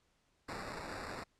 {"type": "noise with sample-and-hold", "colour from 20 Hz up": "blue", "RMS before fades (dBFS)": -44, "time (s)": [0.48, 1.24], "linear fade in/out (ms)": 10, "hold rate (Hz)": 3150, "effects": ["pink hiss -75 dBFS RMS until 1.39 s", "low-pass 8000 Hz 12 dB/octave"]}